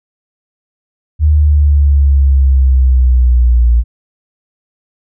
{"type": "exponential sweep", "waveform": "sine", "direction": "down", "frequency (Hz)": [76.6, 58], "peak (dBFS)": -5, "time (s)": [1.19, 3.84], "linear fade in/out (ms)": 50, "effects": []}